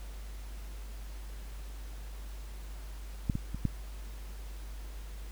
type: clicks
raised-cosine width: 5 ms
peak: -15 / -19 / -25 / -15 dBFS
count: 4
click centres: 3.298 / 3.354 / 3.546 / 3.653 s
effects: added 50 Hz sine -40 dBFS peak until 5.31 s + pink hiss -54 dBFS RMS until 5.31 s